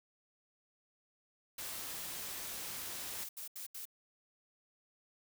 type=noise; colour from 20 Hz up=white; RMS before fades=-43 dBFS; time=1.58-3.24 s; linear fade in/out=5 ms
type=noise bursts; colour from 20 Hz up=blue; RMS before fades=-45 dBFS; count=4; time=3.18-3.854 s; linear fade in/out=5 ms; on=110 ms; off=78 ms
effects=none

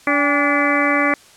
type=harmonic tone with a mistuned harmonic; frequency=288.5 Hz; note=D4; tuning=31 cents flat; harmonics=1 / 2 / 3 / 4 / 5 / 6 / 7 / 8; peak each=-20 / -22 / -27 / -21 / -26 / -24 / -20 / -24 dBFS; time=0.07-1.14 s; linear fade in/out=2 ms; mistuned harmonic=3; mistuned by=-110 cents; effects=white hiss -47 dBFS RMS until 1.36 s + low-pass 9000 Hz 12 dB/octave

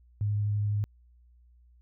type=tone with vibrato; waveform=sine; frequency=103.8 Hz; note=G#2; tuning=in tune; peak=-25 dBFS; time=0.21-0.84 s; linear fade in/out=0 ms; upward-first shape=sine; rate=12 Hz; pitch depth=10 cents each way; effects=added 60 Hz sine -56 dBFS peak until 1.81 s

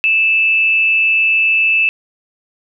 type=tone with amplitude modulation; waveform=sine; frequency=2633 Hz; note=E7; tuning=3 cents flat; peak=-8 dBFS; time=0.04-1.89 s; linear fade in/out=0 ms; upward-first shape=sine; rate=207 Hz; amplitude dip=40%; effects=none

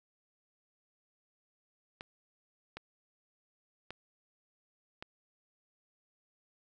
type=clicks; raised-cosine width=0.3 ms; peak=-26 dBFS; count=4; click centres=2.009 / 2.77 / 3.906 / 5.025 s; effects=none

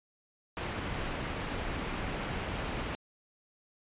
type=low-pass noise; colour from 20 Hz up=pink; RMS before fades=-36 dBFS; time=0.57-2.95 s; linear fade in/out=0 ms; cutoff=3200 Hz; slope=24 dB/octave; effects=resampled to 8000 Hz

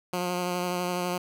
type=tone with vibrato; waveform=10% pulse; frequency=178.6 Hz; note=F3; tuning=39 cents sharp; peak=-19 dBFS; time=0.13-1.18 s; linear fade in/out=5 ms; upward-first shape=sine; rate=12 Hz; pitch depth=18 cents each way; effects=none

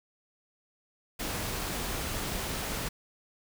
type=noise; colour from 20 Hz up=pink; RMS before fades=-34 dBFS; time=1.19-2.89 s; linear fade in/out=10 ms; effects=none

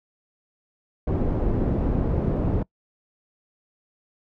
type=low-pass noise; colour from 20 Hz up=pink; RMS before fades=-23 dBFS; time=1.07-2.63 s; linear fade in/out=5 ms; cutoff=440 Hz; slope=12 dB/octave; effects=noise-tail reverb RT60 0.1 s tail -24 dB re dry

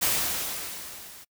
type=noise with level ramp; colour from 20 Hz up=white; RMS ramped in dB=-23 to -47 dBFS; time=0.01-1.25 s; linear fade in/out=20 ms; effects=noise-tail reverb RT60 0.1 s tail -26 dB re dry

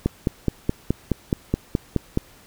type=click train; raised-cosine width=3 ms; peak=-6 dBFS; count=11; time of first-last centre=0.06-2.174 s; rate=4.73 Hz; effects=pink hiss -51 dBFS RMS until 2.46 s

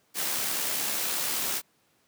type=noise with amplitude modulation; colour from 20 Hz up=white; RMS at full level=-28 dBFS; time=0.14-1.62 s; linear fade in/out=50 ms; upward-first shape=sine; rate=70.2 Hz; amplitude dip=30%; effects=pink hiss -67 dBFS RMS until 2.07 s + high-pass 150 Hz 12 dB/octave

